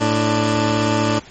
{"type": "tone pair together", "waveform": "15% pulse", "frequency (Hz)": [110.14, 294.8], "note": ["A2", "D4"], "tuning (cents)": [2, 7], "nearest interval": "octave + perfect fourth", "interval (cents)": 1705, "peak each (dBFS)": -12, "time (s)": [0, 1.2], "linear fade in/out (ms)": 20, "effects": ["pink hiss -42 dBFS RMS until 1.3 s", "MP3 32 kbps"]}